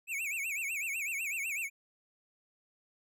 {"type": "tone with vibrato", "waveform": "square", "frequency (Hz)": 2442, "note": "D#7", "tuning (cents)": -33, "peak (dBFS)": -34, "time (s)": [0.07, 1.7], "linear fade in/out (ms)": 50, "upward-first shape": "sine", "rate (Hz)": 8, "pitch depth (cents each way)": 200, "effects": []}